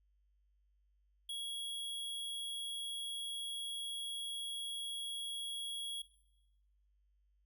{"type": "tone", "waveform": "square", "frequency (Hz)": 3322, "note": "G#7", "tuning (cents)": 0, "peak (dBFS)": -40, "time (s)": [1.29, 6.02], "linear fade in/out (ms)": 5, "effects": ["noise-tail reverb RT60 1.0 s tail -18 dB re dry", "added 50 Hz sine -70 dBFS peak until 7.45 s"]}